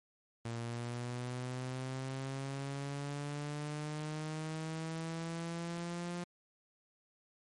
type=linear sweep; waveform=sawtooth; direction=up; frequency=115.5 to 175.7 Hz; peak=-34 dBFS; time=0.45-6.24 s; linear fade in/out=5 ms; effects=MP3 48 kbps